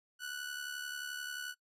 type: tone with amplitude modulation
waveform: sawtooth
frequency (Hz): 1480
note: F#6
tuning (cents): 0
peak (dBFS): -33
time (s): 0.19-1.55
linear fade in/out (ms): 50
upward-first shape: sine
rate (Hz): 71.4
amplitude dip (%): 60
effects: noise-tail reverb RT60 0.1 s tail -22 dB re dry + resampled to 32000 Hz